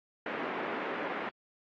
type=band-pass noise; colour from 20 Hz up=pink; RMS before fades=-36 dBFS; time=0.26-1.29 s; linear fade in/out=2 ms; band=250 to 2300 Hz; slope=24 dB/octave; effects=AAC 48 kbps